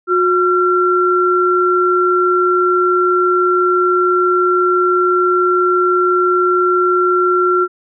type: tone pair together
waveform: sine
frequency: 362.2 / 1363 Hz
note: F#4 / F6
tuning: -37 / -43 cents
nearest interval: octave + major seventh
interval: 2294 cents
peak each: -13 dBFS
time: 0.07-7.68 s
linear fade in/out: 50 ms
effects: none